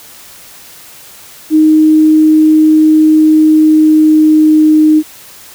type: tone with pitch glide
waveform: sine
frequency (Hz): 311.1 to 308.8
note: D#4 to D#4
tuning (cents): 0 to -13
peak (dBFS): -3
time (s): 1.5-5.03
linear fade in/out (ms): 50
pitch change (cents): -13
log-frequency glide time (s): 3.4-4.84
effects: white hiss -35 dBFS RMS until 5.54 s